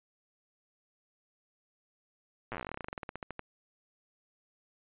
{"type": "slowing click train", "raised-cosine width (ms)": 0.5, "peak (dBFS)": -23, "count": 27, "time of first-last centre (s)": [2.52, 3.393], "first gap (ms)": 8, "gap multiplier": 1.1, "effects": ["resampled to 8000 Hz"]}